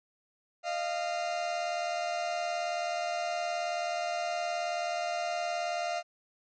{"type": "tone pair together", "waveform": "40% pulse", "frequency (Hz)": [615, 694], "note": ["D#5", "F5"], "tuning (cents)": [-20, -11], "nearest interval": "major second", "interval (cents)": 209, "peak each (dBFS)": [-36, -31], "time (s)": [0.63, 6.03], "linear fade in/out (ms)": 50, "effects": ["resampled to 16000 Hz"]}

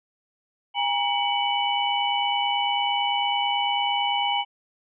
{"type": "tone cluster", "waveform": "sine", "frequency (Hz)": [813, 942, 2264, 2978], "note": ["G#5", "A#5", "C#7", "F#7"], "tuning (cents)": [-37, 18, 36, 11], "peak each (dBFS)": [-25, -28, -31, -26], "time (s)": [0.74, 4.45], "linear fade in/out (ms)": 50, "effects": []}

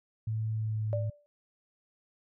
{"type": "tone with pitch glide", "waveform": "sine", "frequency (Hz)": [110, 107.36], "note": ["A2", "A2"], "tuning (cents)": [0, -42], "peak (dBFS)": -29, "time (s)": [0.27, 1.1], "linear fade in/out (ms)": 5, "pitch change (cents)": -42, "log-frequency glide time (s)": [0.52, 0.98]}
{"type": "tone with exponential decay", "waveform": "sine", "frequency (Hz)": 586, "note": "D5", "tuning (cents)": -4, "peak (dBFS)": -28, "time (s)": [0.93, 1.26], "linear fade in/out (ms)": 0, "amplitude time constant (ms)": 71}
{"effects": []}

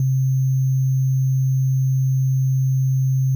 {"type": "tone with sample-and-hold", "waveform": "sine", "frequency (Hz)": 131.7, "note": "C3", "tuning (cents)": 12, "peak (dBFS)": -15, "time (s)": [0, 3.35], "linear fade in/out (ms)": 2, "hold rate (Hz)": 6300, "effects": []}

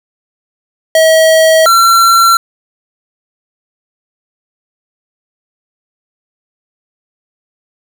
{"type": "tone pair in turn", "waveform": "square", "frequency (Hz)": [641, 1358.2], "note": ["E5", "F6"], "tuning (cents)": [-49, -49], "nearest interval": "octave + minor second", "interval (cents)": 1300, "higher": "second", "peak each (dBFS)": -5, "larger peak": "neither", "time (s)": [[0.95, 1.66], [1.66, 2.37]], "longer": "neither", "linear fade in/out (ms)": 2, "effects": ["7-bit"]}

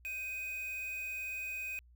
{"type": "tone with quantisation", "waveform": "triangle", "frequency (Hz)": 2502, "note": "D#7", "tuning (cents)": 9, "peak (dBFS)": -36, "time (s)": [0.05, 1.79], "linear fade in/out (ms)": 0, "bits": 8, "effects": ["added 60 Hz sine -58 dBFS peak until 1.95 s"]}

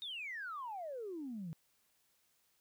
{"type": "exponential sweep", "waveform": "sine", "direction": "down", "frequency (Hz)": [3764, 153.3], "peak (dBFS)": -40, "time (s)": [0.02, 1.53], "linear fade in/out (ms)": 0, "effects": ["tanh soft clip ceiling -36 dBFS", "white hiss -75 dBFS RMS until 2.6 s"]}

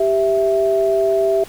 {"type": "tone pair together", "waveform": "sine", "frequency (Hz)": [392, 659.3], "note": ["G4", "E5"], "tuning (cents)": [0, 0], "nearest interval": "major sixth", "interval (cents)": 900, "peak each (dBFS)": [-16, -16], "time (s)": [0, 1.44], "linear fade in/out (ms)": 5, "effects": ["pink hiss -40 dBFS RMS until 1.48 s"]}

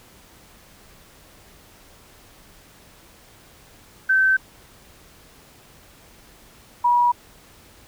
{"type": "tone pair in turn", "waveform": "sine", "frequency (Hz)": [1543, 965.9], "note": ["G6", "B5"], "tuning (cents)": [-28, -39], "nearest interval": "minor sixth", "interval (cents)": 811, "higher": "first", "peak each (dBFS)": -14, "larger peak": "neither", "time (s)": [[4.09, 4.37], [6.84, 7.12]], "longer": "neither", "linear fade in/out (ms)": 10, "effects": ["pink hiss -50 dBFS RMS until 7.87 s"]}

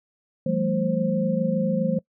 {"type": "tone cluster", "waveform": "sine", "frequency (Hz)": [170.3, 195.4, 222.6, 526], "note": ["F3", "G3", "A3", "C5"], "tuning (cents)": [-43, -5, 20, 9], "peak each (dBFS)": -26, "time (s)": [0.46, 1.99], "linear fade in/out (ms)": 5, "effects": ["noise-tail reverb RT60 0.1 s tail -23 dB re dry"]}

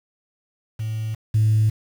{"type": "tone pair in turn", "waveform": "sine", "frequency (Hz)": [110, 108.49], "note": ["A2", "A2"], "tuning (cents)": [0, -24], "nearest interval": "unison", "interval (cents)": 24, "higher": "first", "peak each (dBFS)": [-23, -13], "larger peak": "second", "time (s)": [[0.79, 1.15], [1.34, 1.7]], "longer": "neither", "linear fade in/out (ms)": 10, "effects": ["tanh soft clip ceiling -11 dBFS", "7-bit"]}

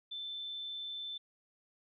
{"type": "tone", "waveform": "sine", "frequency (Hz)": 3534, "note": "A7", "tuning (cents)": 7, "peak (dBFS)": -39, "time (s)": [0.11, 1.18], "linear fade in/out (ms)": 10, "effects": []}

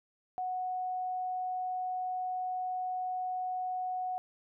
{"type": "tone", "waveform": "sine", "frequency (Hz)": 737, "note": "F#5", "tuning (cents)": -7, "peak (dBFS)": -32, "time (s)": [0.38, 4.18], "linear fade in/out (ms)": 0, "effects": []}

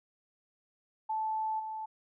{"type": "tone with level steps", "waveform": "sine", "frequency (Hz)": 874, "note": "A5", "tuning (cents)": -12, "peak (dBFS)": [-30, -36], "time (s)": [1.09, 1.86], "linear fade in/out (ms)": 10, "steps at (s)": 1.59, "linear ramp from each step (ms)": 10, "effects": []}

